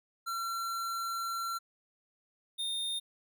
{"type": "tone pair in turn", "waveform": "square", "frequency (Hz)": [1360, 3651], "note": ["F6", "A#7"], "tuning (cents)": [-46, -37], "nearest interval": "octave + perfect fourth", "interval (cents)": 1709, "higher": "second", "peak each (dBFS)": [-34, -33], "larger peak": "second", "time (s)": [[0.26, 1.59], [2.58, 3]], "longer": "first", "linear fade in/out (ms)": 20, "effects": []}